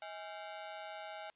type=ring-modulated tone; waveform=sawtooth; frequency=731 Hz; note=F#5; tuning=21 cents flat; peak=-37 dBFS; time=0.02-1.3 s; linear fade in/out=0 ms; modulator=92.7 Hz; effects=white hiss -75 dBFS RMS until 1.35 s + resampled to 8000 Hz